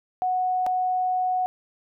sine tone with dropouts, 737 Hz, F#5, 7 cents flat, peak -21 dBFS, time 0.22-1.46 s, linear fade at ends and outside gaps 0 ms, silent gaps 0.664-0.667 s, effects none

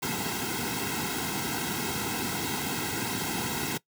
pink noise with comb filter, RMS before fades -31 dBFS, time 0.02-3.78 s, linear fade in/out 10 ms, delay 1.7 ms, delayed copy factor -0.9, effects noise-tail reverb RT60 0.1 s tail -20 dB re dry + high-pass 100 Hz 12 dB/octave

